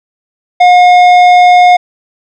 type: tone with tanh clipping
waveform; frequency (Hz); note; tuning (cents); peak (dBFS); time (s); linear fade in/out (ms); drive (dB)
triangle; 718; F5; +48; -3; 0.6-1.77; 10; 15
effects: none